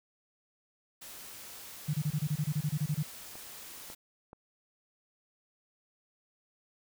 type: noise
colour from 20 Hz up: white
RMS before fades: -47 dBFS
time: 1.01-3.95 s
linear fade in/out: 10 ms
type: tone bursts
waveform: sine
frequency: 150 Hz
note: D3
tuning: 37 cents sharp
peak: -27 dBFS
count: 14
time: 1.88-3.03 s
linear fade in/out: 10 ms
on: 58 ms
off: 26 ms
type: clicks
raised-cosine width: 1 ms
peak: -34 dBFS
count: 3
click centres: 3.355 / 3.901 / 4.331 s
effects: none